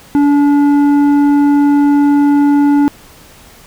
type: tone with tanh clipping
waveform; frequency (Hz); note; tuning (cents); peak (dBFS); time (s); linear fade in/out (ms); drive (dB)
sine; 287.4; D4; -37; -8; 0.15-2.88; 0; 9
effects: pink hiss -40 dBFS RMS until 3.66 s